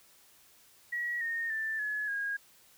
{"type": "tone with pitch steps", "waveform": "sine", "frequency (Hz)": [1917, 1842.1, 1770.1, 1701, 1634.5], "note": ["A#6", "A#6", "A6", "G#6", "G#6"], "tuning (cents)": [48, -21, 10, 41, -28], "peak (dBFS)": -31, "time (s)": [0.92, 2.37], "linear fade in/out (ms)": 10, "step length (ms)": 290, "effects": ["white hiss -61 dBFS RMS until 2.77 s"]}